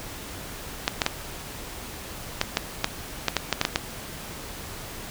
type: clicks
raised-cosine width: 0.2 ms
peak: -3 dBFS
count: 12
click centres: 0.879 / 1.018 / 1.064 / 2.414 / 2.571 / 2.844 / 3.283 / 3.367 / 3.527 / 3.614 / 3.651 / 3.759 s
effects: pink hiss -38 dBFS RMS until 5.1 s